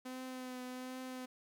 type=tone with vibrato; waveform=sawtooth; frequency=254.8 Hz; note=C4; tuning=46 cents flat; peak=-39 dBFS; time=0.05-1.26 s; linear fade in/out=10 ms; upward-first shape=triangle; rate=1.3 Hz; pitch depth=24 cents each way; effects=12-bit